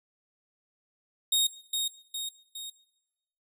sawtooth tone with echo, 3729 Hz, A#7, in tune, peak -19 dBFS, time 1.32-1.47 s, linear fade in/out 5 ms, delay 410 ms, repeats 3, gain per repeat -5 dB, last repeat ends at 2.7 s, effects noise-tail reverb RT60 1.0 s tail -20 dB re dry

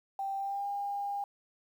sine tone with pitch glide, 784 to 806 Hz, G5 to G5, 0 to +48 cents, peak -32 dBFS, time 0.19-1.24 s, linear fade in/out 2 ms, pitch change +48 cents, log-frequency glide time 0.37-0.67 s, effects 10-bit

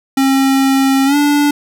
square tone with pitch glide, 269.5 to 290.5 Hz, C#4 to D4, -49 to -19 cents, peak -10 dBFS, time 0.17-1.51 s, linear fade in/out 5 ms, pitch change +130 cents, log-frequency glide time 1.05-1.16 s, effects none

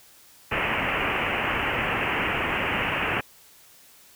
white low-pass noise, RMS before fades -26 dBFS, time 0.51-3.21 s, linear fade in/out 10 ms, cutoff 2900 Hz, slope 96 dB/octave, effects white hiss -53 dBFS RMS until 4.15 s

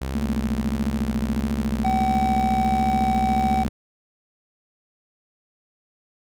sawtooth tone with vibrato, 65.41 Hz, C2, in tune, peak -22 dBFS, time 0.01-3.69 s, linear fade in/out 10 ms, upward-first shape triangle, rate 1.5 Hz, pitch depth 67 cents each way
sine tone with tremolo, 220.1 Hz, A3, 1 cent sharp, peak -20 dBFS, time 0.15-3.67 s, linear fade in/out 5 ms, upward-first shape square, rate 14 Hz, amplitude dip 80%
triangle tone, 760 Hz, F#5, 46 cents sharp, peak -18 dBFS, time 1.84-3.64 s, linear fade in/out 10 ms
effects none

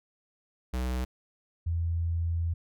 square / sine tone pair in turn, 62.9 / 83.96 Hz, B1 / E2, +32 / +32 cents, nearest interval perfect fourth, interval 500 cents, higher second, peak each -29 / -26 dBFS, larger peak second, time 0.73-1.05 / 1.66-2.54 s, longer second, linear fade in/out 10 ms, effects none

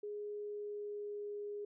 sine tone with pitch glide, 415.3 to 412.2 Hz, G#4 to G#4, 0 to -13 cents, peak -40 dBFS, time 0.03-1.65 s, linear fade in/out 5 ms, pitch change -13 cents, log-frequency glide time 0.36-1.37 s, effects none

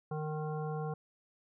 harmonic tone, 153.7 Hz, D#3, 21 cents flat, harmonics 1 / 3 / 5 / 7 / 9, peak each -36 / -40 / -43 / -48 / -52 dBFS, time 0.11-0.94 s, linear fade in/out 5 ms, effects none

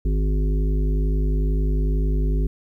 harmonic tone, 51.1 Hz, G#1, 27 cents flat, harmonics 1 / 3 / 5 / 7 / 8, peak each -18 / -28 / -32 / -35 / -36 dBFS, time 0.05-2.47 s, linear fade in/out 5 ms, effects 10-bit

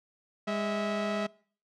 sawtooth tone pair together, 204.3 / 648.6 Hz, G#3 / E5, -28 / -28 cents, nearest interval octave + minor sixth, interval 2000 cents, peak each -28 dBFS, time 0.47-1.27 s, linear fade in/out 10 ms, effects noise-tail reverb RT60 0.5 s tail -24 dB re dry + low-pass 4000 Hz 12 dB/octave

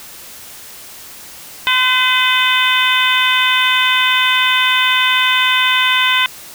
harmonic tone with a mistuned harmonic, 508 Hz, B4, 49 cents sharp, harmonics 2 / 3 / 4 / 5 / 6 / 7, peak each -18 / -18 / -18 / -18 / -18 / -18 dBFS, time 1.67-6.26 s, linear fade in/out 0 ms, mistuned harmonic 2, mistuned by +16 cents, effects white hiss -35 dBFS RMS until 6.54 s

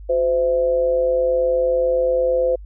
sine tone with amplitude modulation, 514 Hz, C5, 31 cents flat, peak -12 dBFS, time 0.09-2.56 s, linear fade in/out 10 ms, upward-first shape sine, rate 149 Hz, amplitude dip 65%, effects added 50 Hz sine -34 dBFS peak until 2.65 s

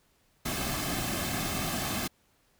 pink noise with comb filter, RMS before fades -32 dBFS, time 0.45-2.08 s, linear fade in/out 10 ms, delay 2.1 ms, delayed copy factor -0.6, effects pink hiss -68 dBFS RMS until 2.59 s

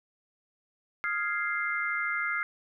sine chord, F minor seventh, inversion third, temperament equal, 1244.5 / 1396.9 / 1661.2 / 2093 Hz, Eb6 / F6 / Ab6 / C7, 0 / 0 / 0 / 0 cents, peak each -37 / -32 / -36 / -31 dBFS, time 1.04-2.43 s, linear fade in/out 0 ms, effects none

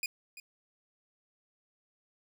sawtooth tone with echo, 2455 Hz, D#7, 24 cents flat, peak -28 dBFS, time 0.03-0.06 s, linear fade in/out 2 ms, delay 340 ms, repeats 1, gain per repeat -14 dB, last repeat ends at 0.4 s, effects none

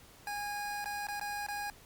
25% pulse tone with dropouts, 821 Hz, G#5, 20 cents flat, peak -32 dBFS, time 0.27-1.7 s, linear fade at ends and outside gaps 1 ms, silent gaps 0.844-0.857 / 1.069-1.085 / 1.197-1.212 / 1.465-1.485 s, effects pink hiss -57 dBFS RMS until 1.85 s + Opus 48 kbps

